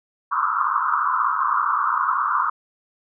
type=band-pass noise; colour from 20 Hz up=pink; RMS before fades=-21 dBFS; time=0.31-2.5 s; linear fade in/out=10 ms; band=990 to 1400 Hz; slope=96 dB/octave; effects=none